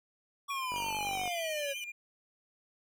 square exponential sweep, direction down, 1137 to 547 Hz, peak -35 dBFS, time 0.48-1.74 s, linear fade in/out 20 ms
triangle tone with tremolo, 2405 Hz, D7, 41 cents sharp, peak -36 dBFS, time 0.5-1.92 s, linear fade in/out 5 ms, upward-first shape sine, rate 16 Hz, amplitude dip 50%
click train, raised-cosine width 1 ms, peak -29 dBFS, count 28, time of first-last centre 0.72-1.277 s, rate 48.5 Hz
sawtooth tone with vibrato, 3038 Hz, F#7, 45 cents sharp, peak -38 dBFS, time 0.76-1.84 s, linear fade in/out 0 ms, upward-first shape sine, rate 11 Hz, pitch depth 51 cents each way
effects none

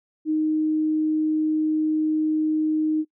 sine tone, 310.5 Hz, D#4, 3 cents flat, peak -19 dBFS, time 0.25-3.05 s, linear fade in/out 50 ms, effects noise-tail reverb RT60 0.1 s tail -24 dB re dry

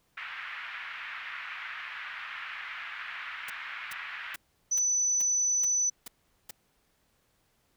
pink band-pass noise, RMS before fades -40 dBFS, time 0.17-4.36 s, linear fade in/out 5 ms, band 1400 to 2500 Hz, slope 24 dB/octave
white noise bursts, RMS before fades -41 dBFS, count 8, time 3.48-6.51 s, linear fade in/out 5 ms, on 20 ms, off 410 ms
sine tone, 5990 Hz, F#8, 20 cents sharp, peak -24 dBFS, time 4.71-5.9 s, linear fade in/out 10 ms
effects pink hiss -71 dBFS RMS until 7.76 s

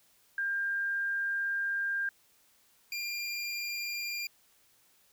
sine / 25% pulse tone pair in turn, 1599 / 2396 Hz, G6 / D7, +34 / +34 cents, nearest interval perfect fifth, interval 700 cents, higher second, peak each -29 / -30 dBFS, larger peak first, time 0.38-2.09 / 2.92-4.27 s, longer first, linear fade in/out 2 ms, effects white hiss -66 dBFS RMS until 5.12 s

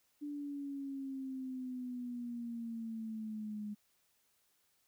sine exponential sweep, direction down, 293.7 to 207.3 Hz, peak -39 dBFS, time 0.21-3.75 s, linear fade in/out 20 ms, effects white hiss -75 dBFS RMS until 4.87 s

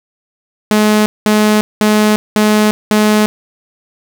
sawtooth tone bursts, 212.5 Hz, G#3, 40 cents sharp, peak -4 dBFS, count 5, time 0.71-3.26 s, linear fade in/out 0 ms, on 350 ms, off 200 ms, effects none

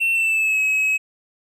triangle tone with pitch glide, 2700 to 2560 Hz, E7 to D#7, +41 to +49 cents, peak -15 dBFS, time 0-0.98 s, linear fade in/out 20 ms, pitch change -92 cents, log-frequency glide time 0.14-0.6 s, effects none

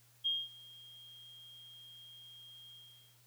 sine tone with ADSR envelope, 3233 Hz, G#7, 47 cents flat, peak -29 dBFS, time 0.24-3.19 s, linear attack 23 ms, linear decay 220 ms, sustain -23 dB, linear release 460 ms, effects added 120 Hz sine -67 dBFS peak until 3.26 s + white hiss -67 dBFS RMS until 3.26 s

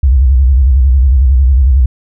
sine tone with vibrato, 65.41 Hz, C2, in tune, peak -4 dBFS, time 0.03-1.86 s, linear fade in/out 5 ms, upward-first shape square, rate 11 Hz, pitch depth 120 cents each way, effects none

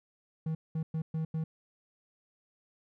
triangle tone bursts at uneven times, 159.4 Hz, D#3, 42 cents sharp, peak -28 dBFS, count 5, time 0.46-0.55 / 0.75-0.83 / 0.94-1.02 / 1.14-1.25 / 1.34-1.44 s, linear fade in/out 5 ms, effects none

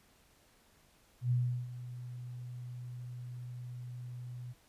sine tone with ADSR envelope, 123.1 Hz, B2, 5 cents flat, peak -26 dBFS, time 1.21-4.54 s, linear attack 100 ms, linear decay 360 ms, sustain -15 dB, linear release 29 ms, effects pink hiss -66 dBFS RMS until 4.68 s + resampled to 32000 Hz

